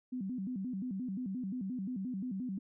sine tone with vibrato, 220 Hz, A3, in tune, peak -35 dBFS, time 0.12-2.59 s, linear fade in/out 10 ms, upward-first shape square, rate 5.7 Hz, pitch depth 240 cents each way, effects none

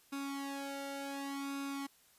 sawtooth tone with flanger, 277.5 Hz, C#4, 2 cents sharp, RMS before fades -41 dBFS, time 0.12-1.87 s, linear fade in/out 10 ms, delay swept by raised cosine 0.79 to 1.4 ms, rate 0.68 Hz, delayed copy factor +0.95, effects white hiss -66 dBFS RMS until 2.18 s + resampled to 32000 Hz

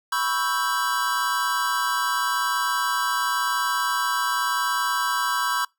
square chord, C# half-diminished seventh, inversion third, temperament equal with one note detuned, 987.8 / 1108.7 / 1318.5 / 1572.5 Hz, B5 / C#6 / E6 / G6, 0 / 0 / 0 / +5 cents, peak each -28 / -28 / -29 / -28 dBFS, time 0.12-5.65 s, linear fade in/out 5 ms, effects noise-tail reverb RT60 0.2 s tail -26 dB re dry

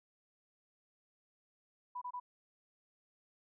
sine tone bursts, 987.8 Hz, B5, in tune, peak -39 dBFS, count 3, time 1.95-2.2 s, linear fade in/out 10 ms, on 66 ms, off 26 ms, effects none

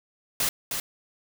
white noise with echo, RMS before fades -25 dBFS, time 0.4-0.49 s, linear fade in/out 2 ms, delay 310 ms, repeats 1, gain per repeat -5 dB, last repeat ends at 0.8 s, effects none

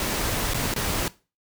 pink noise with dropouts, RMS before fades -26 dBFS, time 0-1.08 s, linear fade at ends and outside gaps 1 ms, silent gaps 0.536-0.544 / 0.739-0.762 s, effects noise-tail reverb RT60 0.3 s tail -18 dB re dry

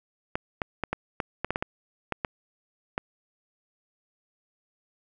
clicks, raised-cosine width 0.5 ms, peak -12 dBFS, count 12, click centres 0.355 / 0.618 / 0.837 / 0.93 / 1.202 / 1.446 / 1.506 / 1.559 / 1.625 / 2.123 / 2.248 / 2.979 s, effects none

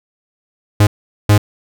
45% pulse tone bursts at uneven times, 103.83 Hz, G#2, in tune, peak -6 dBFS, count 2, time 0.8-0.87 / 1.29-1.38 s, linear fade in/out 5 ms, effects none

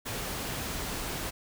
pink noise, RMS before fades -35 dBFS, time 0.05-1.31 s, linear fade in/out 20 ms, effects none

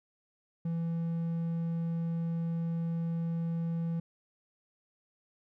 triangle tone, 166.7 Hz, E3, 20 cents sharp, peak -28 dBFS, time 0.65-4 s, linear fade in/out 5 ms, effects none

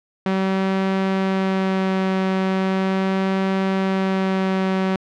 sawtooth tone with vibrato, 190.6 Hz, G3, 48 cents flat, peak -14 dBFS, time 0.26-4.96 s, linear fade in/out 2 ms, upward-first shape sine, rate 0.38 Hz, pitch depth 10 cents each way, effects low-pass 3000 Hz 12 dB/octave

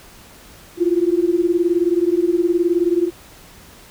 sine beating tone pair, 337.3 / 356.3 Hz, E4 / F4, +40 / +35 cents, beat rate 19 Hz, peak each -17 dBFS, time 0.77-3.11 s, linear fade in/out 50 ms, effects pink hiss -44 dBFS RMS until 3.9 s

